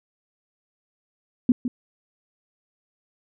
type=tone with echo; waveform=sine; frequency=246.7 Hz; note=B3; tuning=2 cents flat; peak=-12 dBFS; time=1.49-1.52 s; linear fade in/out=2 ms; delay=160 ms; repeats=1; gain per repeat=-10 dB; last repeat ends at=1.68 s; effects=none